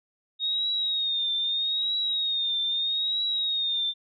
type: tone with vibrato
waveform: sine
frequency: 3725 Hz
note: A#7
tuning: 2 cents flat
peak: -24 dBFS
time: 0.39-3.94 s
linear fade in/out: 50 ms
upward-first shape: triangle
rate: 0.79 Hz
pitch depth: 80 cents each way
effects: none